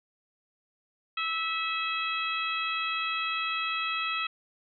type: harmonic tone with a mistuned harmonic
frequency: 654 Hz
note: E5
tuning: 14 cents flat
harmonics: 2 / 3 / 4 / 5 / 6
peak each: -32 / -39 / -32 / -36 / -40 dBFS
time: 1.17-4.27 s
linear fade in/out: 5 ms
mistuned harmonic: 4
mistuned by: -23 cents
effects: none